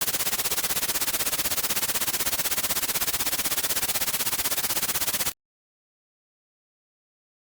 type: noise with tremolo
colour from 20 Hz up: white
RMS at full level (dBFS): -22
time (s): 0.01-5.32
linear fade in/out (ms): 2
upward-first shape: sine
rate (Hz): 16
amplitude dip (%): 90
effects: Opus 48 kbps